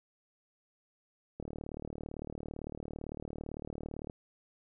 click train, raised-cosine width 2 ms, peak -27 dBFS, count 103, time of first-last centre 1.4-4.098 s, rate 37.8 Hz, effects none

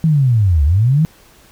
sine linear two-way sweep, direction down then up, 165.4 to 68.1 to 165.4 Hz, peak -9 dBFS, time 0.04-1.05 s, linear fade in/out 0 ms, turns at 0.64 s, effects pink hiss -47 dBFS RMS until 1.51 s

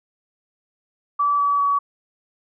sine tone with pitch steps, 1154 / 1144 / 1134.2 Hz, D6 / D6 / C#6, -31 / -46 / +39 cents, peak -16 dBFS, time 1.19-1.79 s, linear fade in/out 10 ms, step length 200 ms, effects none

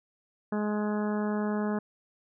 harmonic tone, 210 Hz, G#3, 19 cents sharp, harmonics 1 / 2 / 3 / 4 / 5 / 6 / 7 / 8, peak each -28 / -34 / -38 / -40 / -42 / -44 / -45 / -46 dBFS, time 0.52-1.79 s, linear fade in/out 5 ms, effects none

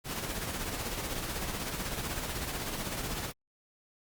pink noise with tremolo, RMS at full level -34 dBFS, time 0.04-3.33 s, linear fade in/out 50 ms, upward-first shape sine, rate 16 Hz, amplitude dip 45%, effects Opus 48 kbps

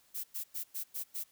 violet noise bursts, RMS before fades -38 dBFS, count 6, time 0.14-1.24 s, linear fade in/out 20 ms, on 100 ms, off 100 ms, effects white hiss -67 dBFS RMS until 1.31 s

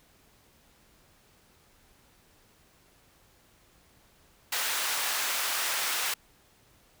pink high-pass noise, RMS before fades -30 dBFS, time 4.52-6.14 s, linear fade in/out 5 ms, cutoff 1100 Hz, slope 12 dB/octave, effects pink hiss -62 dBFS RMS until 7 s

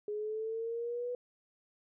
sine linear sweep, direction up, 415.3 to 493.9 Hz, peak -34 dBFS, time 0.08-1.15 s, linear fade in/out 2 ms, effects none

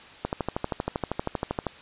click train, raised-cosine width 1 ms, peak -12 dBFS, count 19, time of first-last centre 0.25-1.667 s, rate 12.7 Hz, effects white hiss -47 dBFS RMS until 1.81 s + resampled to 8000 Hz

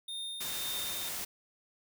square tone with tremolo, 3651 Hz, A#7, 37 cents flat, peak -37 dBFS, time 0.08-1.09 s, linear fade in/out 5 ms, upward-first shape sine, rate 1.9 Hz, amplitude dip 40%
white noise, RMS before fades -38 dBFS, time 0.4-1.25 s, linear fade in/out 10 ms
effects none

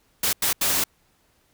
white noise bursts at uneven times, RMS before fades -22 dBFS, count 3, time 0.23-0.33 / 0.42-0.53 / 0.61-0.84 s, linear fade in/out 5 ms, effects pink hiss -64 dBFS RMS until 1.53 s

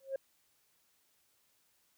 sine tone with exponential growth, 539 Hz, C#5, 49 cents flat, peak -28 dBFS, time 0-0.16 s, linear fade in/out 5 ms, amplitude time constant 33 ms, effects tanh soft clip ceiling -30 dBFS + white hiss -73 dBFS RMS until 1.97 s

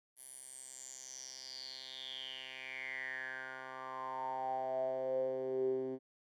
10% pulse tone with band-pass filter sweep, 130.81 Hz, C3, in tune, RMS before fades -41 dBFS, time 0.16-5.99 s, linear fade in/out 50 ms, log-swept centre 11000 to 320 Hz, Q 8.6, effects none

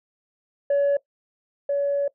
sine tone pair in turn, 566 / 566 Hz, C#5 / C#5, +36 / +36 cents, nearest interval unison, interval 0 cents, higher neither, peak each -15 / -19 dBFS, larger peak first, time 0.7-0.97 / 1.69-2.08 s, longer second, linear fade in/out 5 ms, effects noise-tail reverb RT60 0.1 s tail -19 dB re dry + tanh soft clip ceiling -16 dBFS

